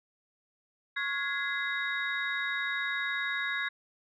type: tone cluster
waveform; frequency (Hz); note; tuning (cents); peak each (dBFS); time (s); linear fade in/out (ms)
sine; 1100 / 1428 / 1667 / 2043 / 3779; C#6 / F6 / G#6 / C7 / A#7; -14 / +38 / +6 / -42 / +23; -40 / -39 / -32 / -35 / -39; 0.96-3.69; 10
effects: tanh soft clip ceiling -19 dBFS